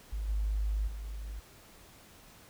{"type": "tone with level steps", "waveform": "sine", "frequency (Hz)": 51.91, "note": "G#1", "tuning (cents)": 0, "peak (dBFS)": [-32, -28, -37], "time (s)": [0.12, 1.4], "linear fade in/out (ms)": 10, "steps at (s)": [0.28, 0.87], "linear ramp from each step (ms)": 10, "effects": ["pink hiss -56 dBFS RMS until 2.49 s"]}